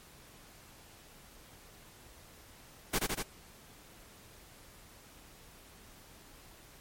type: noise with echo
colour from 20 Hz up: pink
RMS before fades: -30 dBFS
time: 2.93-2.99 s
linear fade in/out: 10 ms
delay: 80 ms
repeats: 3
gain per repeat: -2 dB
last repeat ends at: 3.23 s
effects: pink hiss -56 dBFS RMS until 6.8 s + MP3 64 kbps